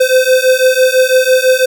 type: beating tone pair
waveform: square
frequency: 511 / 517 Hz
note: C5 / C5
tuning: -41 / -21 cents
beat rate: 6 Hz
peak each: -11 dBFS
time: 0-1.66 s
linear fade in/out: 10 ms
effects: none